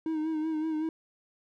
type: tone with vibrato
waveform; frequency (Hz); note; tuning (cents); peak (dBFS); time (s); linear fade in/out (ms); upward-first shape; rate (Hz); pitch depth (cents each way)
triangle; 314.3; D#4; +18; -26; 0.06-0.89; 2; sine; 5.3; 43
effects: none